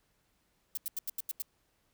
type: noise bursts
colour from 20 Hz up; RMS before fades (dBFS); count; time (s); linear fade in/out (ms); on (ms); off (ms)
violet; -35; 7; 0.75-1.421; 2; 23; 85
effects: pink hiss -74 dBFS RMS until 1.93 s